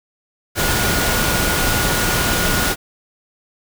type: tone in noise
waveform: sine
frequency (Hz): 1442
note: F#6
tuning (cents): -45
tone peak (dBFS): -24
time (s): 0.55-2.76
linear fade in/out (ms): 50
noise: pink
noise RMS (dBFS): -18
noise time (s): 0.55-2.76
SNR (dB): -9
effects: none